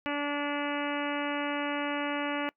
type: harmonic tone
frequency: 289.4 Hz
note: D4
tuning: 25 cents flat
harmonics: 1 / 2 / 3 / 4 / 5 / 6 / 7 / 8 / 9 / 10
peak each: -33 / -36 / -38 / -39 / -40 / -41 / -41 / -42 / -43 / -43 dBFS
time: 0.06-2.49 s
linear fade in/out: 0 ms
effects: noise-tail reverb RT60 0.1 s tail -23 dB re dry